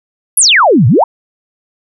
sine exponential two-way sweep, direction down then up, 11820 to 104.2 to 1010 Hz, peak -4 dBFS, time 0.37-1.04 s, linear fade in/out 5 ms, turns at 0.87 s, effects none

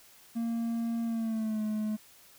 triangle tone with pitch glide, 231 to 214.3 Hz, A#3 to A3, -16 to -45 cents, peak -27 dBFS, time 0.35-1.97 s, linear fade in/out 20 ms, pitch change -129 cents, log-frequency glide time 1.04-1.62 s, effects white hiss -57 dBFS RMS until 2.38 s

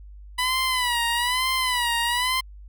15% pulse tone with vibrato, 987.8 Hz, B5, in tune, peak -15 dBFS, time 0.38-2.41 s, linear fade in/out 10 ms, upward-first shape sine, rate 1.1 Hz, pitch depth 95 cents each way, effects added 50 Hz sine -40 dBFS peak until 2.68 s

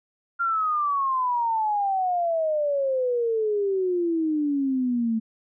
sine exponential sweep, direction down, 1397 to 220 Hz, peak -21 dBFS, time 0.39-5.2 s, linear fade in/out 20 ms, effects none

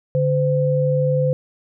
sine tone pair together, 144.72 / 512 Hz, D3 / C5, -25 / -38 cents, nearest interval octave + minor seventh, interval 2187 cents, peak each -18 dBFS, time 0.15-1.33 s, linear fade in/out 0 ms, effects none

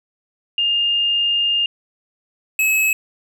sine / square tone pair in turn, 2819 / 2577 Hz, F7 / E7, +16 / -40 cents, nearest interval major second, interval 156 cents, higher first, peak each -15 dBFS, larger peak neither, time 0.58-1.66 / 2.59-2.93 s, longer first, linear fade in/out 2 ms, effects none

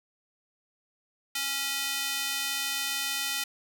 square tone with high-pass filter, 276.6 Hz, C#4, 4 cents flat, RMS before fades -31 dBFS, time 1.35-3.44 s, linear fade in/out 5 ms, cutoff 2500 Hz, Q 0.87, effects none

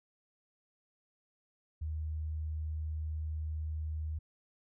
sine tone, 77.78 Hz, D#2, in tune, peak -34 dBFS, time 1.81-4.19 s, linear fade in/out 10 ms, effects none

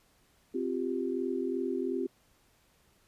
sine chord, C suspended fourth, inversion none, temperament equal, 261.6 / 349.2 / 392 Hz, C4 / F4 / G4, 0 / 0 / 0 cents, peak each -34 dBFS, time 0.54-2.07 s, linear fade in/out 10 ms, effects pink hiss -67 dBFS RMS until 3.07 s + resampled to 32000 Hz

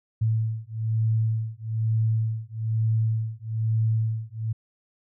sine beating tone pair, 110.7 / 111.8 Hz, A2 / A2, +11 / +28 cents, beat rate 1.1 Hz, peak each -25 dBFS, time 0.21-4.53 s, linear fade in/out 10 ms, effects none

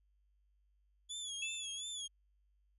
25% pulse tone with vibrato, 3400 Hz, G#7, 40 cents sharp, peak -37 dBFS, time 1.09-2.08 s, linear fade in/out 20 ms, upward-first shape sine, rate 2.8 Hz, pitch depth 80 cents each way
sine tone with exponential decay, 2637 Hz, E7, in tune, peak -36 dBFS, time 1.42-1.93 s, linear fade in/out 5 ms, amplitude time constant 110 ms
effects added 50 Hz sine -70 dBFS peak until 2.78 s + resampled to 32000 Hz

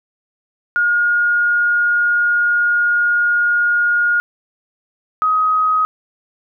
sine tone pair in turn, 1429 / 1261 Hz, F6 / D#6, +39 / +23 cents, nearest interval major second, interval 216 cents, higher first, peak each -12 dBFS, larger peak neither, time 0.76-4.2 / 5.22-5.85 s, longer first, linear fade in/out 0 ms, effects none

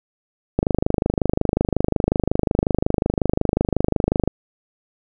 click train, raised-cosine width 2 ms, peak -3 dBFS, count 95, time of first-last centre 0.59-4.276 s, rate 25.5 Hz, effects none

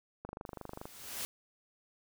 click train, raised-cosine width 1 ms, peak -28 dBFS, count 16, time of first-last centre 0.25-0.855 s, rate 24.8 Hz
white noise with exponential growth, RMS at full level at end -37 dBFS, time 0.46-1.25 s, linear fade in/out 0 ms, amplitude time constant 170 ms
effects none

